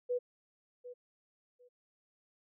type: tone with echo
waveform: sine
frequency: 492.4 Hz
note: B4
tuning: 5 cents flat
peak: -30 dBFS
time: 0.09-0.19 s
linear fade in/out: 20 ms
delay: 750 ms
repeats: 2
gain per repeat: -14 dB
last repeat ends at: 1.69 s
effects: none